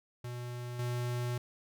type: tone with level steps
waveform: square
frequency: 122 Hz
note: B2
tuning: 21 cents flat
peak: -39 / -33 dBFS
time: 0.24-1.38 s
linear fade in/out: 5 ms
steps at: 0.79 s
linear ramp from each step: 2 ms
effects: none